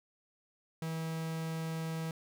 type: tone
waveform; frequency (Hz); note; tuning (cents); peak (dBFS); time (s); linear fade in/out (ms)
45% pulse; 161.8; E3; -32; -35; 0.82-2.11; 2
effects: none